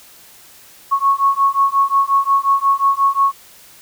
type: beating tone pair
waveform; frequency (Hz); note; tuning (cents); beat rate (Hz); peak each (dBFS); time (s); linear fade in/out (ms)
sine; 1100 / 1105.6; C#6 / C#6; -14 / -5; 5.6; -15; 0.91-3.33; 20
effects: white hiss -44 dBFS RMS until 3.81 s